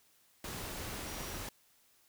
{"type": "tone in noise", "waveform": "sine", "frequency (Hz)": 5730, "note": "F8", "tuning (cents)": 44, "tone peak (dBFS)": -53, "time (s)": [1.07, 1.37], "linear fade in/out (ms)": 2, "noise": "pink", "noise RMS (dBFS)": -42, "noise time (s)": [0.44, 1.49], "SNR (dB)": -14, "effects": ["white hiss -68 dBFS RMS until 2.08 s"]}